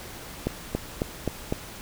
accelerating click train, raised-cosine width 2 ms, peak -11 dBFS, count 5, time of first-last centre 0.47-1.525 s, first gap 280 ms, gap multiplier 0.96, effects pink hiss -41 dBFS RMS until 1.81 s

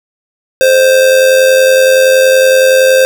square tone with amplitude modulation, 523.3 Hz, C5, in tune, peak -3 dBFS, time 0.61-3.05 s, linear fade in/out 0 ms, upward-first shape sine, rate 90.7 Hz, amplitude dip 45%, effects none

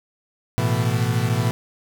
40% pulse chord, A suspended second, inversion none, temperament equal, 110 / 123.47 / 164.81 Hz, A2 / B2 / E3, 0 / 0 / 0 cents, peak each -21 / -21 / -26 dBFS, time 0.58-1.51 s, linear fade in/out 0 ms, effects none

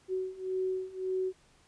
sine beating tone pair, 373.2 / 375 Hz, F#4 / F#4, +15 / +23 cents, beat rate 1.8 Hz, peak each -35 / -33 dBFS, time 0.08-1.33 s, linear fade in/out 50 ms, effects pink hiss -64 dBFS RMS until 1.67 s + resampled to 22050 Hz

